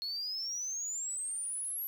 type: exponential sweep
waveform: sine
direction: up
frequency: 4300 to 11840 Hz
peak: -33 dBFS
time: 0.02-1.87 s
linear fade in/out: 0 ms
effects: tanh soft clip ceiling -32 dBFS + 10-bit